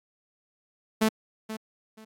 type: tone with echo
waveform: sawtooth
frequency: 218.9 Hz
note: A3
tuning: 9 cents flat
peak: -16 dBFS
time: 1.01-1.09 s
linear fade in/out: 10 ms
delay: 480 ms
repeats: 2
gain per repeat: -13 dB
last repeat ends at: 2.05 s
effects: AAC 48 kbps